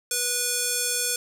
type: tone with band-pass filter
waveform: square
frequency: 489.2 Hz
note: B4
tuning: 16 cents flat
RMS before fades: -26 dBFS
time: 0.11-1.16 s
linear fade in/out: 2 ms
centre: 8800 Hz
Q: 1.4
effects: 7-bit